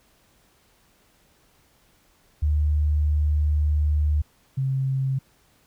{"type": "tone pair in turn", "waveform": "sine", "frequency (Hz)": [75, 133.63], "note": ["D2", "C3"], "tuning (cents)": [37, 37], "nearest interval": "minor seventh", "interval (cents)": 1000, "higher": "second", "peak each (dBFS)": [-18, -21], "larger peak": "first", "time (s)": [[2.42, 4.22], [4.57, 5.19]], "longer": "first", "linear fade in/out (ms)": 10, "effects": ["pink hiss -61 dBFS RMS until 5.66 s"]}